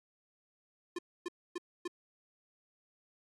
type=tone bursts; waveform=square; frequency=351.1 Hz; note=F4; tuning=9 cents sharp; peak=-36 dBFS; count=4; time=0.96-1.878 s; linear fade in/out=5 ms; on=27 ms; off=270 ms; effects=low-pass 9000 Hz 12 dB/octave + AAC 32 kbps